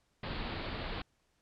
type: low-pass noise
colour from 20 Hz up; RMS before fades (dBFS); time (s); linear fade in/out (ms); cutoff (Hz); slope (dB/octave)
pink; -39; 0.23-1.02; 5; 4600; 96
effects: pink hiss -75 dBFS RMS until 1.41 s + low-pass 9000 Hz 12 dB/octave